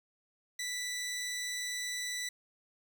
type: tone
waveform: 15% pulse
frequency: 1975.5 Hz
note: B6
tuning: in tune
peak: -29 dBFS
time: 0.59-2.29 s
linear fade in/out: 5 ms
effects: 10-bit